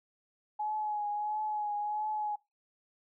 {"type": "tone with vibrato", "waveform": "sine", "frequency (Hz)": 842, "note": "G#5", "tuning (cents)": 24, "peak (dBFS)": -31, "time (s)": [0.59, 2.36], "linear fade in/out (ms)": 10, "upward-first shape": "triangle", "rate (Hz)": 1.5, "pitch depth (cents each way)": 35, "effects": ["noise-tail reverb RT60 0.2 s tail -20 dB re dry"]}